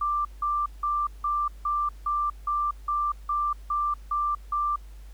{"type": "tone bursts", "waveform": "sine", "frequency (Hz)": 1180, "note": "D6", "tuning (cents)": 8, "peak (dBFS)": -23, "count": 12, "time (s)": [0.01, 4.76], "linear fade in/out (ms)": 5, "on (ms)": 240, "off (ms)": 170, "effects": ["added 50 Hz sine -41 dBFS peak until 5.13 s", "pink hiss -59 dBFS RMS until 5.13 s"]}